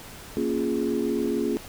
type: chord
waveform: sine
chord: Bb minor seventh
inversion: none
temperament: equal with one note detuned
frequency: 233.1 / 277.2 / 349.2 / 416.5 Hz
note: Bb3 / Db4 / F4 / Ab4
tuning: 0 / 0 / 0 / +5 cents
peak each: -28 dBFS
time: 0.37-1.57 s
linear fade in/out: 0 ms
effects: tanh soft clip ceiling -13 dBFS + pink hiss -43 dBFS RMS until 1.68 s